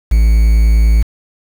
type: tone with quantisation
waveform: triangle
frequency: 55 Hz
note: A1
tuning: in tune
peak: -4 dBFS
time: 0.11-1.03 s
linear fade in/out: 10 ms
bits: 5
effects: none